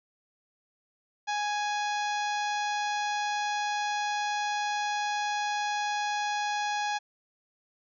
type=harmonic tone with a mistuned harmonic; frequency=830.6 Hz; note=G#5; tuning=in tune; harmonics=1 / 2 / 3 / 4 / 5 / 6 / 7 / 8; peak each=-29 / -35 / -39 / -41 / -43 / -45 / -46 / -47 dBFS; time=1.27-6.99 s; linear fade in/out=20 ms; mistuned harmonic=4; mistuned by=+25 cents; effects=none